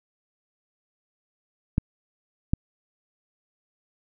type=clicks; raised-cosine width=5 ms; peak=-8 dBFS; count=2; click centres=1.781 / 2.535 s; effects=none